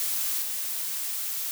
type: noise with level steps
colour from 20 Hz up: blue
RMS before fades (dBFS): -28 / -31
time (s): 0-1.51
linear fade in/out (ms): 0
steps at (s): 0.42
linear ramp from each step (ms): 2
effects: none